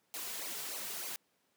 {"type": "noise with flanger", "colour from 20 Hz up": "white", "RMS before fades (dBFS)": -41, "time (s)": [0.14, 1.16], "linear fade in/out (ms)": 0, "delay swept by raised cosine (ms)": [0.56, 3.76], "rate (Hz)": 3.3, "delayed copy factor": -0.9, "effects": ["pink hiss -75 dBFS RMS until 1.56 s", "high-pass 200 Hz 12 dB/octave"]}